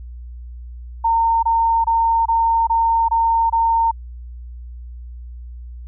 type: tone bursts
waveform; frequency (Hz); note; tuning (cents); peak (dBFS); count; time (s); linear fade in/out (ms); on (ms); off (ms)
sine; 914; A#5; -34; -13; 7; 1.04-3.914; 10; 390; 24
effects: added 60 Hz sine -31 dBFS peak until 5.87 s

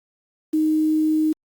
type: tone with quantisation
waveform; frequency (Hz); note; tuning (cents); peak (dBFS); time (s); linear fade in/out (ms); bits
sine; 311.1; D#4; 0; -16; 0.53-1.33; 10; 7
effects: Opus 48 kbps

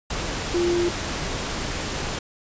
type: tone in noise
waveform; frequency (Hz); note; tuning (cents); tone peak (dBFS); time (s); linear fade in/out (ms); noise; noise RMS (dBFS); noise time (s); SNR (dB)
sine; 347.8; F4; -7; -19; 0.54-0.89; 5; pink; -28; 0.1-2.19; +6
effects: resampled to 16000 Hz

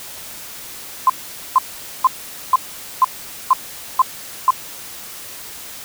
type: tone bursts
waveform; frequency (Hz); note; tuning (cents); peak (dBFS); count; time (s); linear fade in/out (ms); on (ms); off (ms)
sine; 1038; C6; -14; -7; 8; 1.07-4.506; 2; 27; 460
effects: white hiss -34 dBFS RMS until 5.84 s

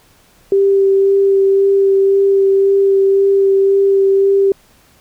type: tone with vibrato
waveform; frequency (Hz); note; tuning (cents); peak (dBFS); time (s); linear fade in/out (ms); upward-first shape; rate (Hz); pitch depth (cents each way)
sine; 392; G4; 0; -8; 0.52-4.52; 2; sine; 1.9; 11
effects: pink hiss -50 dBFS RMS until 5 s

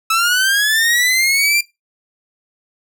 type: linear sweep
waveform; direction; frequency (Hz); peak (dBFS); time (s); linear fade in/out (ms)
sawtooth; up; 1300 to 2385; -9; 0.1-1.61; 5
effects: noise-tail reverb RT60 0.2 s tail -20 dB re dry

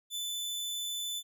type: tone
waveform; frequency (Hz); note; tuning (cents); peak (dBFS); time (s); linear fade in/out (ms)
sawtooth; 3507; A7; -6; -31; 0.1-1.23; 50
effects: none

